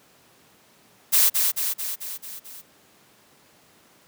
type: noise with echo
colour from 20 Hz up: blue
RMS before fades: -17 dBFS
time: 1.12-1.3 s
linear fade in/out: 20 ms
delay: 220 ms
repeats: 6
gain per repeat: -4 dB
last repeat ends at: 2.62 s
effects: pink hiss -56 dBFS RMS until 4.07 s + high-pass 150 Hz 12 dB/octave